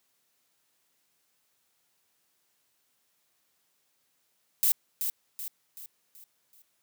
violet noise with echo, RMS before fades -23 dBFS, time 4.63-4.72 s, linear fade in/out 0 ms, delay 380 ms, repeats 5, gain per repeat -7 dB, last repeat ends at 6.62 s, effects white hiss -73 dBFS RMS until 6.82 s + high-pass 100 Hz 12 dB/octave

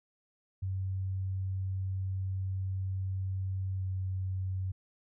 sine tone with pitch glide, 95 to 94.07 Hz, F#2 to F#2, +46 to +29 cents, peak -31 dBFS, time 0.62-4.72 s, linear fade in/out 10 ms, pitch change -17 cents, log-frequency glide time 3.77-3.82 s, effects none

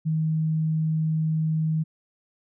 sine tone, 158 Hz, D#3, 27 cents sharp, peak -21 dBFS, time 0.05-1.84 s, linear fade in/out 20 ms, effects none

